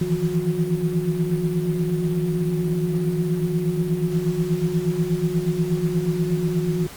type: tone cluster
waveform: sine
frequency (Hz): 157.4 / 165.6 / 174 / 362.6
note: D#3 / E3 / F3 / F#4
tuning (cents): +20 / +8 / -6 / -35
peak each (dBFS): -25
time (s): 0.01-6.87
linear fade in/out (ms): 5
effects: pink hiss -40 dBFS RMS until 6.96 s + Opus 48 kbps